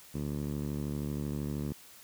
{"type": "tone with band-pass filter", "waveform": "10% pulse", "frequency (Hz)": 72.9, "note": "D2", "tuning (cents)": -12, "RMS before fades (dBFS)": -35, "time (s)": [0.14, 1.73], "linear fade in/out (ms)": 10, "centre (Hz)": 160, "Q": 0.92, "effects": ["white hiss -54 dBFS RMS until 2.03 s"]}